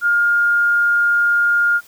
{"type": "tone", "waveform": "sine", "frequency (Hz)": 1414, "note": "F6", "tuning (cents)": 21, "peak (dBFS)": -12, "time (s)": [0.01, 1.81], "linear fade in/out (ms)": 50, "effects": ["white hiss -47 dBFS RMS until 1.87 s"]}